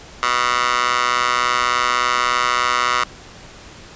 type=tone with high-pass filter; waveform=15% pulse; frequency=123.47 Hz; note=B2; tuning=in tune; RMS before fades=-18 dBFS; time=0.23-3.04 s; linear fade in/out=0 ms; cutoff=1200 Hz; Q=2.1; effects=pink hiss -40 dBFS RMS until 3.95 s + resampled to 16000 Hz